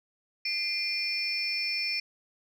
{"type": "tone cluster", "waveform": "sine", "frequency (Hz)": [2077, 2408, 4530, 5300], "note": ["C7", "D7", "C#8", "E8"], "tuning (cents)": [-13, 43, 37, 9], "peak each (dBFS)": [-39, -31, -39, -30], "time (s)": [0.45, 2], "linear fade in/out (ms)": 5, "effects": ["tanh soft clip ceiling -20 dBFS"]}